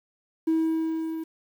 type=tone with level ramp; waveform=triangle; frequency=322.3 Hz; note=E4; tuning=39 cents flat; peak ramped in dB=-16 to -28 dBFS; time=0.47-1.24 s; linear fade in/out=10 ms; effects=tanh soft clip ceiling -16 dBFS + 9-bit